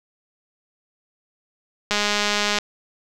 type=click train; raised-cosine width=0.2 ms; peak=-4 dBFS; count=141; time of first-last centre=1.91-2.586 s; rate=207 Hz; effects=none